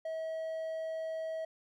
triangle tone, 643 Hz, E5, 43 cents flat, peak -33 dBFS, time 0.05-1.45 s, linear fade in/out 5 ms, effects none

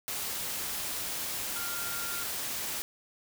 sine tone in noise, 1396.9 Hz, F6, in tune, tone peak -39 dBFS, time 1.56-2.23 s, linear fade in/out 0 ms, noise white, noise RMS -35 dBFS, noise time 0.08-2.82 s, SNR -7 dB, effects none

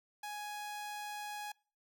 sawtooth tone, 833 Hz, G#5, 5 cents sharp, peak -37 dBFS, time 0.23-1.52 s, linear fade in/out 5 ms, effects noise-tail reverb RT60 0.4 s tail -25 dB re dry

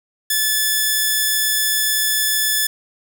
5% pulse tone, 1733 Hz, A6, 27 cents flat, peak -5 dBFS, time 0.3-2.67 s, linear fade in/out 5 ms, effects 7-bit

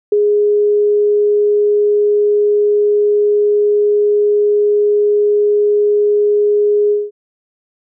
sine tone with ADSR envelope, 414.9 Hz, G#4, 2 cents flat, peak -7 dBFS, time 0.12-7.11 s, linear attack 4 ms, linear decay 26 ms, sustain -2 dB, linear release 200 ms, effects none

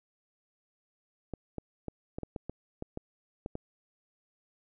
clicks, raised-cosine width 2 ms, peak -23 dBFS, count 11, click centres 1.337 / 1.583 / 1.883 / 2.185 / 2.233 / 2.362 / 2.496 / 2.824 / 2.974 / 3.461 / 3.554 s, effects none

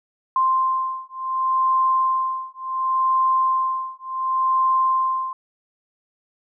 sine beating tone pair, 1046.5 / 1047.19 Hz, C6 / C6, 0 / +1 cents, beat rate 0.69 Hz, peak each -21 dBFS, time 0.36-5.33 s, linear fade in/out 2 ms, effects none

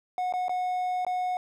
triangle tone with dropouts, 730 Hz, F#5, 24 cents flat, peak -24 dBFS, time 0.18-1.37 s, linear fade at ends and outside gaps 1 ms, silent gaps 0.325-0.337 / 0.483-0.494 / 1.049-1.066 s, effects none

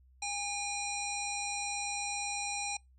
harmonic tone with a mistuned harmonic, 811 Hz, G#5, 41 cents flat, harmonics 1 / 3 / 5 / 7 / 9 / 10, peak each -39 / -39 / -43 / -42 / -44 / -43 dBFS, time 0.22-2.77 s, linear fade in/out 5 ms, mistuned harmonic 10, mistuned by +44 cents, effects noise-tail reverb RT60 0.2 s tail -26 dB re dry + added 64 Hz sine -59 dBFS peak until 2.98 s

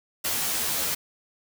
white noise with comb filter, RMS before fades -27 dBFS, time 0.24-0.95 s, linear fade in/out 10 ms, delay 13 ms, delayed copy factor +0.9, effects none

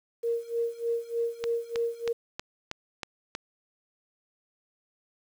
sine tone with tremolo, 466.2 Hz, A#4, in tune, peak -24 dBFS, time 0.23-2.13 s, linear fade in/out 10 ms, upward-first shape sine, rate 3.3 Hz, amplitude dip 90%
click train, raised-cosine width 0.2 ms, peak -16 dBFS, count 7, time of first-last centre 1.44-3.351 s, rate 3.14 Hz
effects 9-bit

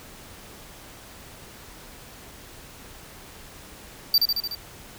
square tone with echo, 4655 Hz, D8, 16 cents flat, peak -15 dBFS, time 4.14-4.18 s, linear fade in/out 2 ms, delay 74 ms, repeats 5, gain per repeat -3 dB, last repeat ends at 4.55 s, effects pink hiss -45 dBFS RMS until 4.98 s

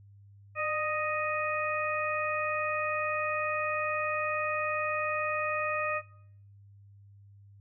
harmonic tone with a mistuned harmonic, 622.3 Hz, D#5, in tune, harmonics 1 / 2 / 3 / 4, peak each -34 / -33 / -37 / -34 dBFS, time 0.55-6.02 s, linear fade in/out 50 ms, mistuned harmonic 1, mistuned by -49 cents, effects noise-tail reverb RT60 0.6 s tail -18 dB re dry + added 100 Hz sine -52 dBFS peak until 7.6 s

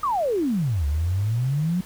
sine exponential two-way sweep, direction down then up, 1244.5 to 69.6 to 186.9 Hz, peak -20 dBFS, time 0.03-1.81 s, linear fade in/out 5 ms, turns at 0.86 s, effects pink hiss -45 dBFS RMS until 1.85 s

